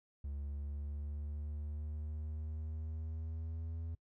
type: exponential sweep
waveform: triangle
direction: up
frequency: 70.7 to 82.41 Hz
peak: -37 dBFS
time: 0.24-3.95 s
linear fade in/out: 5 ms
effects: noise-tail reverb RT60 0.1 s tail -24 dB re dry